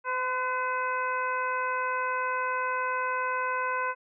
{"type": "harmonic tone with a mistuned harmonic", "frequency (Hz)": 510, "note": "C5", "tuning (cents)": -44, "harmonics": [1, 2, 3, 4, 5], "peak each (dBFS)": [-35, -29, -32, -40, -39], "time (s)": [0.04, 3.95], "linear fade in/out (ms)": 50, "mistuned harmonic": 3, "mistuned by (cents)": -26, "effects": []}